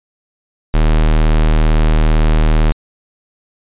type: tone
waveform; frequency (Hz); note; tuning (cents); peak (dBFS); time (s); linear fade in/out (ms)
square; 38.89; D#1; 0; -9; 0.74-2.72; 0
effects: resampled to 8000 Hz